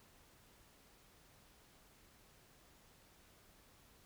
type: silence
effects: pink hiss -66 dBFS RMS until 4.05 s